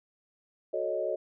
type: chord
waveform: sine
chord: D# half-diminished seventh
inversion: first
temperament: equal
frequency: 370 / 440 / 554.4 / 622.3 Hz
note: F#4 / A4 / C#5 / D#5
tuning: 0 / 0 / 0 / 0 cents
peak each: -36 / -36 / -33 / -32 dBFS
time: 0.73-1.16 s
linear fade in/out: 10 ms
effects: none